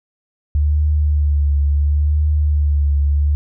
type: tone with vibrato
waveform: sine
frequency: 73.42 Hz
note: D2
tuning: in tune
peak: -12 dBFS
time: 0.55-3.35 s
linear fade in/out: 0 ms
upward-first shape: triangle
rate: 0.72 Hz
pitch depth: 51 cents each way
effects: none